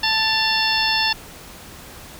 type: harmonic tone with a mistuned harmonic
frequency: 880 Hz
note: A5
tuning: in tune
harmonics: 1 / 2 / 3 / 4 / 5 / 6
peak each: -24 / -24 / -24 / -24 / -24 / -24 dBFS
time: 0.03-1.13 s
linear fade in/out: 5 ms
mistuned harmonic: 3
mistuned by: +63 cents
effects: pink hiss -40 dBFS RMS until 2.19 s